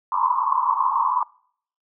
white band-pass noise, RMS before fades -21 dBFS, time 0.12-1.23 s, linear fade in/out 2 ms, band 930 to 1100 Hz, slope 96 dB/octave, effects noise-tail reverb RT60 0.6 s tail -25 dB re dry

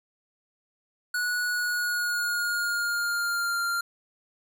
square tone with pitch glide, 1465 to 1390.8 Hz, F#6 to F6, -18 to -8 cents, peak -26 dBFS, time 1.14-3.81 s, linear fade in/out 5 ms, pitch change -90 cents, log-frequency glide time 1.45-3.61 s, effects none

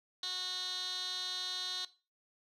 15% pulse tone with band-pass filter, 366.8 Hz, F#4, 15 cents flat, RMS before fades -38 dBFS, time 0.23-1.85 s, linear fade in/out 2 ms, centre 4100 Hz, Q 5.6, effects noise-tail reverb RT60 0.3 s tail -18 dB re dry

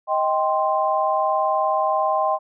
sine chord, C minor, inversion first, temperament just, 627.9 / 784.9 / 1046.5 Hz, Eb5 / G5 / C6, +16 / +2 / 0 cents, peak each -22 dBFS, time 0.07-2.39 s, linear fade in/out 50 ms, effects none

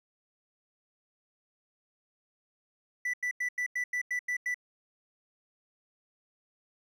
triangle tone bursts, 1975.5 Hz, B6, in tune, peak -27 dBFS, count 9, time 3.05-4.544 s, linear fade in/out 5 ms, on 86 ms, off 90 ms, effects none

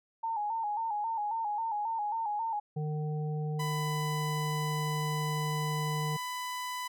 sine tone with vibrato, 869 Hz, A5, 22 cents flat, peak -30 dBFS, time 0.23-2.6 s, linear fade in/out 10 ms, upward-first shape square, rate 3.7 Hz, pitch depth 74 cents each way
harmonic tone, 152 Hz, D#3, 40 cents flat, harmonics 1 / 3 / 5, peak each -31 / -41 / -45 dBFS, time 2.76-6.17 s, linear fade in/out 10 ms
sawtooth tone, 998 Hz, B5, 18 cents sharp, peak -31 dBFS, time 3.59-6.88 s, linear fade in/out 10 ms
effects none

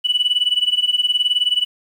sine tone with tremolo, 2960 Hz, F#7, in tune, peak -10 dBFS, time 0.04-1.65 s, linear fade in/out 20 ms, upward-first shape sine, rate 19 Hz, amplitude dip 90%, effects tanh soft clip ceiling -9 dBFS + 8-bit

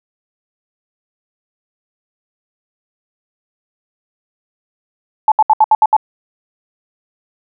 sine tone bursts, 866 Hz, A5, 28 cents flat, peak -5 dBFS, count 7, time 5.28-5.966 s, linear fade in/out 2 ms, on 38 ms, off 70 ms, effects none

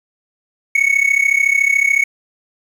triangle tone with amplitude modulation, 2217 Hz, C#7, in tune, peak -6 dBFS, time 0.75-2.04 s, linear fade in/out 5 ms, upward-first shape sine, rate 33.8 Hz, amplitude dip 85%, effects 7-bit

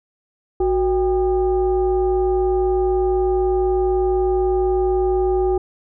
sine tone with frequency modulation, 370 Hz, F#4, in tune, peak -15 dBFS, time 0.6-5.58 s, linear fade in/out 5 ms, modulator 424 Hz, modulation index 0.66, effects none

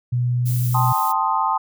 sine tone, 122.7 Hz, B2, 11 cents flat, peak -17 dBFS, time 0.12-0.93 s, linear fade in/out 10 ms
violet noise, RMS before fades -31 dBFS, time 0.45-1.13 s, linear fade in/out 20 ms
sine chord, A half-diminished seventh, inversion third, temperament equal, 784 / 880 / 1046.5 / 1244.5 Hz, G5 / A5 / C6 / Eb6, 0 / 0 / 0 / 0 cents, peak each -25 / -21 / -22 / -24 dBFS, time 0.74-1.58 s, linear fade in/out 10 ms
effects none

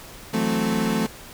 35% pulse chord, F# half-diminished seventh, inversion third, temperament equal, 164.81 / 185 / 220 / 261.6 Hz, E3 / F#3 / A3 / C4, 0 / 0 / 0 / 0 cents, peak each -27 / -27 / -21 / -27 dBFS, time 0.33-1.07 s, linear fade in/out 10 ms, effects pink hiss -42 dBFS RMS until 1.33 s

